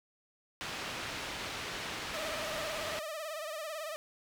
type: low-pass noise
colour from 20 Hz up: white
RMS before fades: -40 dBFS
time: 0.61-2.99 s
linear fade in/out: 0 ms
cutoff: 3400 Hz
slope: 12 dB/octave
type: tone with vibrato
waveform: sawtooth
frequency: 622.3 Hz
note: D#5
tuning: in tune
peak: -34 dBFS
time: 2.14-3.96 s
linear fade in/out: 0 ms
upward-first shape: sine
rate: 18 Hz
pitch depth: 91 cents each way
effects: none